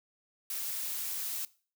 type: noise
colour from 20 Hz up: blue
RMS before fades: -36 dBFS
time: 0.5-1.45 s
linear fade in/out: 2 ms
effects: noise-tail reverb RT60 0.4 s tail -20 dB re dry